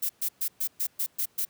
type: noise bursts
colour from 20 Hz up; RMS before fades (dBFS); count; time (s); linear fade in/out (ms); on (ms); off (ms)
violet; -28; 8; 0.02-1.452; 10; 74; 120
effects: pink hiss -64 dBFS RMS until 1.49 s + high-pass 100 Hz 12 dB/octave